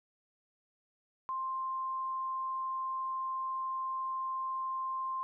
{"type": "tone", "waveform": "sine", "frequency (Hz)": 1051, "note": "C6", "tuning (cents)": 7, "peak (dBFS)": -33, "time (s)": [1.29, 5.23], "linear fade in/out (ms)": 0, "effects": []}